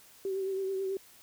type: tone with vibrato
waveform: sine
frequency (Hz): 384.6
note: G4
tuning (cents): -33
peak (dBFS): -30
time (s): 0.25-0.97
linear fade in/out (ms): 2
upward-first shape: triangle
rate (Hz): 9.2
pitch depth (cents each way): 37
effects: white hiss -57 dBFS RMS until 1.22 s